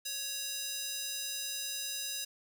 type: tone with high-pass filter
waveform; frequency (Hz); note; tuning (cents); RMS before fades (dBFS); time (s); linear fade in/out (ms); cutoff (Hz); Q
square; 555; C#5; +2; -38; 0.05-2.25; 10; 4500; 1.1
effects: none